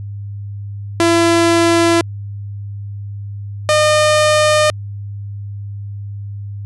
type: tone pair in turn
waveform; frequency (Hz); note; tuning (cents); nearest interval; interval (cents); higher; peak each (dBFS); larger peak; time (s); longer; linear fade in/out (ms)
sawtooth; 336.8 / 608.5; E4 / D#5; +37 / -39; minor seventh; 1024; second; -6; neither; 1-2.01 / 3.69-4.7; neither; 0
effects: added 101 Hz sine -24 dBFS peak until 6.65 s + resampled to 24000 Hz